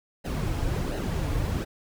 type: noise with flanger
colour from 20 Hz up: brown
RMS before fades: -28 dBFS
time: 0.24-1.65 s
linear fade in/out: 20 ms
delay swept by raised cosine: 0.85 to 5.35 ms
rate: 1.4 Hz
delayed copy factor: -0.65
effects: none